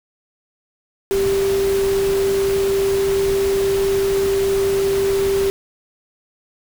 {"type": "tone in noise", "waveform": "sine", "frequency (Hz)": 392, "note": "G4", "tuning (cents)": 0, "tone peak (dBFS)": -15, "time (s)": [1.11, 5.5], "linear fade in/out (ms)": 0, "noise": "pink", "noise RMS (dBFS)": -28, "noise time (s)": [1.11, 5.5], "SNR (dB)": 10, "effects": []}